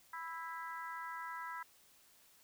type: harmonic tone with a mistuned harmonic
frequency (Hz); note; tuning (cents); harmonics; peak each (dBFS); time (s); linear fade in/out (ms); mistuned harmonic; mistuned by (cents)
329.6; E4; 0; 3 / 4 / 5 / 6; -45 / -47 / -49 / -51; 0.13-1.63; 5; 5; -15
effects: white hiss -66 dBFS RMS until 2.43 s